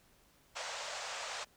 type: band-pass noise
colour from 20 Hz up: pink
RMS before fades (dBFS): -42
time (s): 0.55-1.45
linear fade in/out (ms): 20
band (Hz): 520 to 7800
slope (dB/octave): 48
effects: pink hiss -67 dBFS RMS until 1.56 s